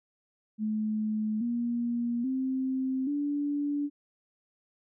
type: tone with pitch steps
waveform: sine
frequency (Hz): 215.3 / 237.5 / 262 / 289.1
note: A3 / A#3 / C4 / D4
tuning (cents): -37 / +33 / +2 / -27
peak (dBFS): -27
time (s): 0.58-3.9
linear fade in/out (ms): 50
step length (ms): 830
effects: none